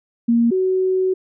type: tone pair in turn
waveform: sine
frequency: 233.8 / 374.3 Hz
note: A#3 / F#4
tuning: +5 / +20 cents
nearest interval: minor sixth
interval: 815 cents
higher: second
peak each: -12 / -15 dBFS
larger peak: first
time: 0.28-0.51 / 0.51-1.14 s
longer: second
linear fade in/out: 10 ms
effects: none